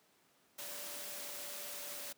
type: tone in noise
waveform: sine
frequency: 581 Hz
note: D5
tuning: 19 cents flat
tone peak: -55 dBFS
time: 0.58-2.13 s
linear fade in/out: 10 ms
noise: white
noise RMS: -45 dBFS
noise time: 0.58-2.13 s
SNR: -13 dB
effects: pink hiss -70 dBFS RMS until 2.17 s + high-pass 200 Hz 12 dB/octave